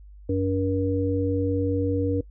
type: harmonic tone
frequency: 95.2 Hz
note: F#2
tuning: 50 cents sharp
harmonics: 1 / 3 / 5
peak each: -26 / -25 / -26 dBFS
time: 0.29-2.21 s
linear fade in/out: 5 ms
effects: noise-tail reverb RT60 0.1 s tail -21 dB re dry + added 50 Hz sine -43 dBFS peak until 2.3 s